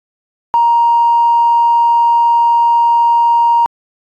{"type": "tone with tanh clipping", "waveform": "triangle", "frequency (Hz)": 938, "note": "A#5", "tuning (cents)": 11, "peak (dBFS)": -7, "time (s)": [0.54, 3.66], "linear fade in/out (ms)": 0, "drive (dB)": 4, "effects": ["AAC 64 kbps"]}